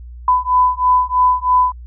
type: beating tone pair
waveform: sine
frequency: 1000 / 1003.1 Hz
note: B5 / B5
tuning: +21 / +27 cents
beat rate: 3.1 Hz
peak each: -14 dBFS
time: 0.28-1.72 s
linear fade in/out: 2 ms
effects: added 60 Hz sine -31 dBFS peak until 1.86 s